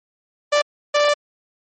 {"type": "tone bursts at uneven times", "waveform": "sawtooth", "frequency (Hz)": 587.3, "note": "D5", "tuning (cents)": 0, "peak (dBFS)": -10, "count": 2, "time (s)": [[0.52, 0.62], [0.94, 1.14]], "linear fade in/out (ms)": 10, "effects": ["low-pass 7000 Hz 12 dB/octave", "MP3 32 kbps"]}